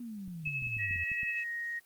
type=exponential sweep; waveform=sine; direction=down; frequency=246.9 to 82.41 Hz; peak=-39 dBFS; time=0-1.04 s; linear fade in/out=5 ms
type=clicks; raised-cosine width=5 ms; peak=-35 dBFS; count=9; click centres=0.279 / 0.474 / 0.624 / 0.67 / 0.769 / 0.91 / 0.96 / 1.117 / 1.232 s
type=tone with tremolo; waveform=sine; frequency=2590 Hz; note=E7; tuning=31 cents flat; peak=-31 dBFS; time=0.45-1.44 s; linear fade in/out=10 ms; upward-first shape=sine; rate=11 Hz; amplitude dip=50%
type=tone with pitch glide; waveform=sine; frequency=1906 to 1873.3 Hz; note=A#6 to A#6; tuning=+38 to +8 cents; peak=-34 dBFS; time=0.78-1.8 s; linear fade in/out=20 ms; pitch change=-30 cents; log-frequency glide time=1.16-1.49 s
effects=white hiss -64 dBFS RMS until 1.85 s + Opus 24 kbps